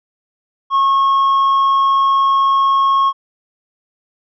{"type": "tone with tanh clipping", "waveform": "sine", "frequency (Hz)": 1091, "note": "C#6", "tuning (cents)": -28, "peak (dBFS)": -11, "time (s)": [0.7, 3.13], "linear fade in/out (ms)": 50, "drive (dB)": 3, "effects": []}